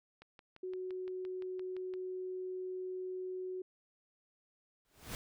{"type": "click train", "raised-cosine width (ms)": 0.3, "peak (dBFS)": -38, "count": 11, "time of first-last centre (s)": [0.22, 1.938], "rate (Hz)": 5.82}
{"type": "tone", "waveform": "sine", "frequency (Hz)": 370, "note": "F#4", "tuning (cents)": 0, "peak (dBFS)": -38, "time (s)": [0.63, 3.62], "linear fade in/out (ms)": 5}
{"type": "noise with exponential growth", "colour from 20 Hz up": "pink", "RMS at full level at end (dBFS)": -40, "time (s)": [4.85, 5.15], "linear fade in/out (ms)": 0, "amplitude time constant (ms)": 64}
{"effects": []}